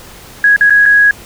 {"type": "tone with dropouts", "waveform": "sine", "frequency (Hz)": 1661.2, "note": "G#6", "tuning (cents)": 0, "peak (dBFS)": -4, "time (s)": [0.44, 1.11], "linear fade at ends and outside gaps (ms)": 2, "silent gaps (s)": [[0.563, 0.609], [0.698, 0.705], [0.856, 0.86]], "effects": ["pink hiss -35 dBFS RMS until 1.25 s"]}